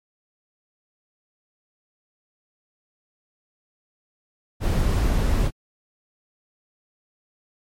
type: noise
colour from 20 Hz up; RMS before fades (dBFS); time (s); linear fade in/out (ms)
brown; -20; 4.6-5.51; 50
effects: MP3 64 kbps